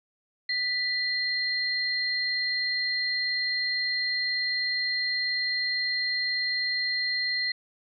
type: tone pair together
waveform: sine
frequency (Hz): 1975.5 / 4186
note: B6 / C8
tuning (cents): 0 / 0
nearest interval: octave + minor second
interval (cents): 1300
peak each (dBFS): -28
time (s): 0.49-7.52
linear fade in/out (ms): 5
effects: none